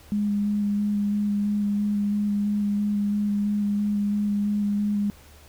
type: tone with vibrato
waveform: sine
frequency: 205.6 Hz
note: G#3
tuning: 17 cents flat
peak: -21 dBFS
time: 0.12-5.1 s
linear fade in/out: 0 ms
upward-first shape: square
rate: 3 Hz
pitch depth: 11 cents each way
effects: added 75 Hz sine -50 dBFS peak until 5.48 s + pink hiss -52 dBFS RMS until 5.48 s